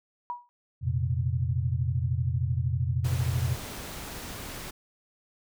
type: tone with exponential decay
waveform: sine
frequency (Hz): 967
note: B5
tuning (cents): -37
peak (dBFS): -27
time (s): 0.3-0.49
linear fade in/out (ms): 0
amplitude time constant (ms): 41
type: chord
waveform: sine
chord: F suspended fourth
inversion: none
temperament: equal with one note detuned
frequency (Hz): 87.31 / 117.9 / 130.81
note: F2 / Bb2 / C3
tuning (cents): 0 / +20 / 0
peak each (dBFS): -29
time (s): 0.81-3.57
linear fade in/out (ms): 50
type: noise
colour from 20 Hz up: pink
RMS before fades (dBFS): -39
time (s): 3.04-4.71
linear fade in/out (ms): 10
effects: none